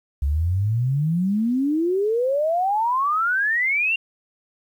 sine exponential sweep, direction up, 67.3 to 2800 Hz, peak -18 dBFS, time 0.22-3.96 s, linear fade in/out 5 ms, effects 9-bit

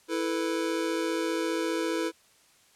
square chord, E suspended fourth, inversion none, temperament just, 329.6 / 439.5 / 494.4 Hz, E4 / A4 / B4, 0 / -2 / +2 cents, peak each -30 / -34 / -34 dBFS, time 0.08-2.12 s, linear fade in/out 50 ms, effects white hiss -61 dBFS RMS until 2.75 s + low-pass 10000 Hz 12 dB/octave

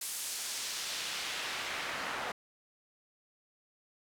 pink noise with band-pass filter sweep, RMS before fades -38 dBFS, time 0.01-2.32 s, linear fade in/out 5 ms, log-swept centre 10000 to 1200 Hz, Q 0.87, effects none

